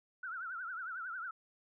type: tone with vibrato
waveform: sine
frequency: 1425 Hz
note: F6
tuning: 34 cents sharp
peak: -39 dBFS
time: 0.23-1.31 s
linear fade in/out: 5 ms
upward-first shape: triangle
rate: 11 Hz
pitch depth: 170 cents each way
effects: none